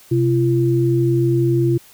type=tone pair together; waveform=sine; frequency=129 / 341.2 Hz; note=C3 / F4; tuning=-24 / -40 cents; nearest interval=octave + perfect fourth; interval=1684 cents; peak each=-16 dBFS; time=0.11-1.78 s; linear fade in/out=10 ms; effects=white hiss -47 dBFS RMS until 1.93 s